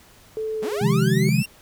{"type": "tone with pitch glide", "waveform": "sine", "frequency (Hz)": [438, 381.3], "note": ["A4", "G4"], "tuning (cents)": [-8, -48], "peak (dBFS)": -24, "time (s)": [0.37, 1.29], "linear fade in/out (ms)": 0, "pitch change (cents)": -240, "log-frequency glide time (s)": [0.57, 1.07]}
{"type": "linear sweep", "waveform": "sawtooth", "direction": "up", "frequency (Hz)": [160.9, 2794], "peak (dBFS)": -25, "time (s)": [0.62, 1.46], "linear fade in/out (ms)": 10}
{"type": "chord", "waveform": "sine", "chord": "F minor seventh", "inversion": "second", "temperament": "equal with one note detuned", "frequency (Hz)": [133.33, 155.56, 174.61, 207.7], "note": ["C3", "Eb3", "F3", "Ab3"], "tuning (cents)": [33, 0, 0, 0], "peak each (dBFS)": [-21, -22, -24, -22], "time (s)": [0.81, 1.43], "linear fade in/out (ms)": 10}
{"effects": ["pink hiss -51 dBFS RMS until 1.61 s"]}